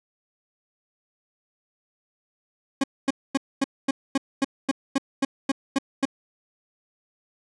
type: tone bursts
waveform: 40% pulse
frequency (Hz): 272.3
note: C#4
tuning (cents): -31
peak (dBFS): -18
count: 13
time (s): 2.81-6.054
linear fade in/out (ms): 5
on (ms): 28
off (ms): 240
effects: resampled to 22050 Hz + 10-bit